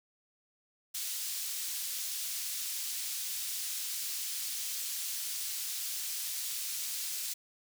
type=high-pass noise; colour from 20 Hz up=pink; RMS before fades=-37 dBFS; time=0.94-7.34 s; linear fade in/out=10 ms; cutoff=4600 Hz; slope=12 dB/octave; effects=none